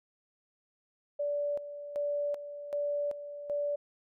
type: tone with tremolo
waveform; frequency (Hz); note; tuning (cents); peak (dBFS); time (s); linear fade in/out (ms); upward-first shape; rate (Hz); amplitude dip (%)
sine; 580; D5; -22; -29; 1.19-3.76; 10; square; 1.3; 70
effects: none